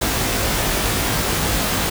pink noise with comb filter, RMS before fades -20 dBFS, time 0.01-1.9 s, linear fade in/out 10 ms, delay 19 ms, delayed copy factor +0.8, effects none

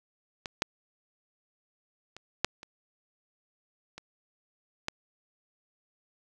clicks, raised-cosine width 0.2 ms, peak -18 / -8 / -27 / -6 / -27 / -25 / -13 dBFS, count 7, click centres 0.458 / 0.621 / 2.166 / 2.446 / 2.631 / 3.98 / 4.884 s, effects none

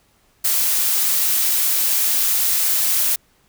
blue noise, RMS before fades -18 dBFS, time 0.44-3.16 s, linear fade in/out 10 ms, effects pink hiss -59 dBFS RMS until 3.48 s

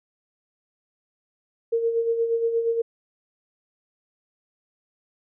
sine tone with tremolo, 460.8 Hz, A#4, 20 cents flat, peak -18 dBFS, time 1.72-2.82 s, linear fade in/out 10 ms, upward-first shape sine, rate 8.5 Hz, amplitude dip 55%, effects none

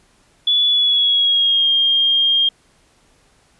sine tone with pitch glide, 3429 to 3218 Hz, A7 to G7, -45 to +45 cents, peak -12 dBFS, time 0.47-2.49 s, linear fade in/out 5 ms, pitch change -110 cents, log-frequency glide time 0.69-1.7 s, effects pink hiss -56 dBFS RMS until 3.59 s + resampled to 24000 Hz

